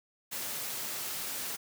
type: high-pass noise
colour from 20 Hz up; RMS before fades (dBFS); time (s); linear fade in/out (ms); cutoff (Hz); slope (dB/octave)
white; -37; 0.31-1.57; 20; 110; 12
effects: none